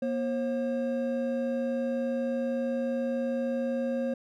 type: tone pair together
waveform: triangle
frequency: 239 / 536.5 Hz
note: A#3 / C5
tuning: +43 / +43 cents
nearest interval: octave + major second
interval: 1400 cents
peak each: -28 dBFS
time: 0.02-4.14 s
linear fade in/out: 5 ms
effects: none